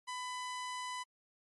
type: tone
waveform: sawtooth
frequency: 1000 Hz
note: B5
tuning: 21 cents sharp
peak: -35 dBFS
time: 0.07-1.04 s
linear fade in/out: 20 ms
effects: MP3 48 kbps